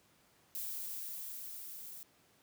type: noise with level ramp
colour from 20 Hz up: violet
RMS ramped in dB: -40 to -49 dBFS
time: 0.55-2.03 s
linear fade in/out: 0 ms
effects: pink hiss -68 dBFS RMS until 2.42 s + high-pass 100 Hz 12 dB/octave